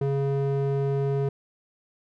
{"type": "tone with band-pass filter", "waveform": "square", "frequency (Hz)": 138.59, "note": "C#3", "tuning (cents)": 0, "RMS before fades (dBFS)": -25, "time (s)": [0.01, 1.29], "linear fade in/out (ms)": 5, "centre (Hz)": 300, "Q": 2.9, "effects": []}